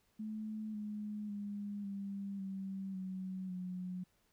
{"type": "tone with pitch steps", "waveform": "sine", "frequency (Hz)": [215.9, 209.9, 204, 198.32, 192.79, 187.41, 182.18], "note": ["A3", "G#3", "G#3", "G3", "G3", "F#3", "F#3"], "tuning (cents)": [-33, 19, -31, 20, -29, 22, -27], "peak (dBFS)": -39, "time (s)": [0.19, 4.04], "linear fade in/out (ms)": 10, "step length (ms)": 550, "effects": ["pink hiss -75 dBFS RMS until 4.32 s"]}